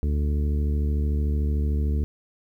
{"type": "harmonic tone", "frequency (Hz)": 73.42, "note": "D2", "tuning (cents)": 0, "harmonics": [1, 2, 3, 4, 5, 6], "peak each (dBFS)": [-21, -33, -33, -38, -41, -40], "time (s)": [0.03, 2.04], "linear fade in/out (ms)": 0, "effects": ["10-bit"]}